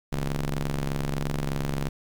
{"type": "ring-modulated tone", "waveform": "sawtooth", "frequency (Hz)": 68.3, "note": "C#2", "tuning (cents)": -25, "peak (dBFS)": -19, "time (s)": [0.12, 1.89], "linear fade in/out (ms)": 5, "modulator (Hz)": 79.9, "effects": ["9-bit"]}